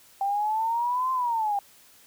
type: exponential two-way sweep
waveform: sine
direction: up then down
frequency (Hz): 783 to 1046.5 to 792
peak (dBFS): -23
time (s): 0.21-1.59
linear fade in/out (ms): 2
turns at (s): 1.12
effects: white hiss -55 dBFS RMS until 2.06 s